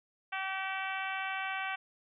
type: harmonic tone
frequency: 383.6 Hz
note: G4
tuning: 37 cents flat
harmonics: 2 / 3 / 4 / 5 / 6 / 7 / 8 / 9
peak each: -39 / -42 / -39 / -43 / -41 / -43 / -48 / -54 dBFS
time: 0.32-1.76 s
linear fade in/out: 10 ms
effects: none